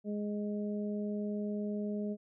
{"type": "harmonic tone", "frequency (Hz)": 207.7, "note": "G#3", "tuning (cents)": 0, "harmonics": [1, 2, 3], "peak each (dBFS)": [-34, -40, -44], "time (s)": [0.04, 2.17], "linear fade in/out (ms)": 50, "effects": []}